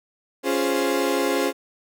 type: chord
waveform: 35% pulse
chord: Db major seventh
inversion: none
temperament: equal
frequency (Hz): 277.2 / 349.2 / 415.3 / 523.3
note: Db4 / F4 / Ab4 / C5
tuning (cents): 0 / 0 / 0 / 0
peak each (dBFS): -24 / -25 / -24 / -24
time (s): 0.43-1.53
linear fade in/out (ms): 50
effects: none